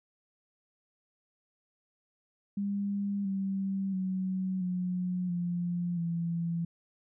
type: tone with pitch steps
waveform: sine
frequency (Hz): 200.8 / 193.96 / 187.35 / 180.97 / 174.81 / 168.85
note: G3 / G3 / F#3 / F#3 / F3 / E3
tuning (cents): +42 / -18 / +22 / -38 / +2 / +42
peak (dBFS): -29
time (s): 2.57-6.65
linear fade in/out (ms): 5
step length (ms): 680
effects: none